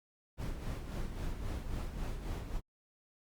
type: noise with tremolo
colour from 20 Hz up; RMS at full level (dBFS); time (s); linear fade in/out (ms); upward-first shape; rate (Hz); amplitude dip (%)
brown; -36; 0.37-2.61; 50; sine; 3.7; 55
effects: Opus 48 kbps